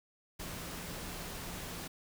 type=tone in noise; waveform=sine; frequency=174.9 Hz; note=F3; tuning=3 cents sharp; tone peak=-51 dBFS; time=0.39-1.88 s; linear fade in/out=10 ms; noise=pink; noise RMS=-43 dBFS; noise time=0.39-1.88 s; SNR=-11 dB; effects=none